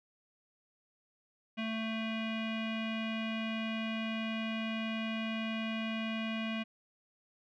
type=tone with low-pass filter; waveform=square; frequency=222.3 Hz; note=A3; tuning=18 cents sharp; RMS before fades=-36 dBFS; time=1.57-6.64 s; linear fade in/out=20 ms; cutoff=2700 Hz; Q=5.4; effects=none